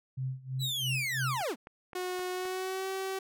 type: tone with tremolo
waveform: sine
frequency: 130.81 Hz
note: C3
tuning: in tune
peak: -30 dBFS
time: 0.17-1.43 s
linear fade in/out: 10 ms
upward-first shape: sine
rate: 3 Hz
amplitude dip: 90%
type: linear sweep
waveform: 40% pulse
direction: down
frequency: 4045 to 185.3 Hz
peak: -30 dBFS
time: 0.59-1.56 s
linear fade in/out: 50 ms
type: click train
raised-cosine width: 0.5 ms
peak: -31 dBFS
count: 5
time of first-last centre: 1.41-2.454 s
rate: 3.83 Hz
type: tone with pitch glide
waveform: sawtooth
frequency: 364.6 to 382.9 Hz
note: F#4 to G4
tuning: -25 to -41 cents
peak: -29 dBFS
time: 1.95-3.19 s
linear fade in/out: 5 ms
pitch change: +84 cents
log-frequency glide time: 2.3-2.88 s
effects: none